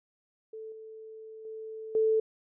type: tone with level steps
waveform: sine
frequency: 440 Hz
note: A4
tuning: in tune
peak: -39 / -43 / -38 / -22 dBFS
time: 0.53-2.2 s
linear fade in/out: 5 ms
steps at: 0.72 / 1.45 / 1.95 s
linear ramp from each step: 2 ms
effects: none